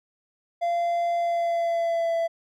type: tone with pitch glide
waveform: triangle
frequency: 688 to 667.3 Hz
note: F5 to E5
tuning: -26 to +21 cents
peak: -20 dBFS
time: 0.61-2.28 s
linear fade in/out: 20 ms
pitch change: -53 cents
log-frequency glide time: 1.18-2.15 s
effects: none